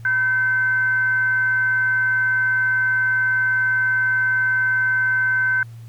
sine tone with frequency modulation, 1536 Hz, G6, 36 cents flat, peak -16 dBFS, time 0.05-5.63 s, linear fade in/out 2 ms, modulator 553 Hz, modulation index 0.22, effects added 115 Hz sine -35 dBFS peak until 5.88 s + pink hiss -55 dBFS RMS until 5.88 s

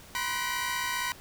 sawtooth tone cluster, 975 / 1037 / 1502 / 1915 / 2334 Hz, B5 / C6 / F#6 / A#6 / D7, -23 / -16 / +26 / +46 / -11 cents, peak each -31 / -32 / -33 / -32 / -35 dBFS, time 0.15-1.12 s, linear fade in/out 0 ms, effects pink hiss -50 dBFS RMS until 1.2 s

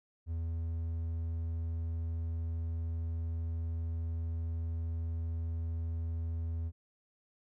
triangle tone, 82.41 Hz, E2, in tune, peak -31 dBFS, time 0.26-6.72 s, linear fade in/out 50 ms, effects none

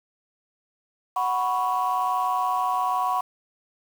sine chord, F# suspended fourth, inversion none, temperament equal, 740 / 987.8 / 1108.7 Hz, F#5 / B5 / C#6, 0 / 0 / 0 cents, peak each -25 dBFS, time 1.16-3.21 s, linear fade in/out 5 ms, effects tanh soft clip ceiling -15 dBFS + 7-bit

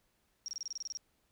sine tone bursts, 5600 Hz, F8, 4 cents sharp, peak -37 dBFS, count 11, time 0.46-0.972 s, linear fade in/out 0 ms, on 22 ms, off 27 ms, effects pink hiss -75 dBFS RMS until 1.31 s

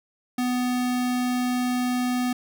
square tone, 248.7 Hz, B3, 12 cents sharp, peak -23 dBFS, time 0.38-2.33 s, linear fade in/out 5 ms, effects none

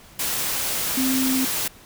sine tone in noise, 261.6 Hz, C4, in tune, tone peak -20 dBFS, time 0.97-1.45 s, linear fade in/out 5 ms, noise white, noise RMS -25 dBFS, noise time 0.19-1.68 s, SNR +2 dB, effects pink hiss -48 dBFS RMS until 1.85 s

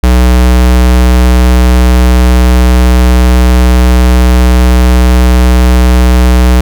square tone, 61.9 Hz, B1, 5 cents sharp, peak -3 dBFS, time 0.03-6.61 s, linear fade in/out 5 ms, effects none

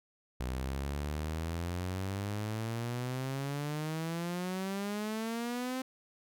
sawtooth exponential sweep, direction up, 61.74 to 261.6 Hz, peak -30 dBFS, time 0.4-5.82 s, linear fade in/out 5 ms, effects none

